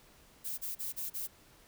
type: noise bursts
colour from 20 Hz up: violet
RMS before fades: -38 dBFS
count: 5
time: 0.44-1.276 s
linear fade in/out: 20 ms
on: 140 ms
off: 34 ms
effects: pink hiss -61 dBFS RMS until 1.67 s